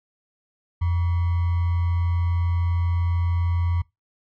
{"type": "tone with sample-and-hold", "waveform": "sine", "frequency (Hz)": 86.4, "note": "F2", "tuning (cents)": -18, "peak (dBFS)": -19, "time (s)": [0.81, 3.82], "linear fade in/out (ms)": 10, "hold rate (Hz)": 1050, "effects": ["noise-tail reverb RT60 0.2 s tail -23 dB re dry", "low-pass 2000 Hz 12 dB/octave"]}